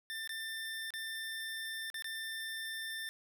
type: tone with dropouts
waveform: 25% pulse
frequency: 1788 Hz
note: A6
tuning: 27 cents sharp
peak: -35 dBFS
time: 0.1-3.09 s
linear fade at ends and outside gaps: 0 ms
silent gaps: 0.275-0.293 / 0.905-0.938 / 1.901-1.943 / 2.023-2.044 s
effects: none